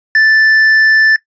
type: tone with tanh clipping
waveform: triangle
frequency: 1760 Hz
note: A6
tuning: in tune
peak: -7 dBFS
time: 0.15-1.16 s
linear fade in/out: 2 ms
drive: 9 dB
effects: noise-tail reverb RT60 0.1 s tail -18 dB re dry + resampled to 16000 Hz